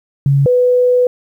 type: tone pair in turn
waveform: sine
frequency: 139.3 / 496.4 Hz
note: C#3 / B4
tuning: +9 / +9 cents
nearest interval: octave + minor seventh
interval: 2200 cents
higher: second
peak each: -8 dBFS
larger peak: neither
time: 0.26-0.46 / 0.46-1.07 s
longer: second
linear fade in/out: 2 ms
effects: 8-bit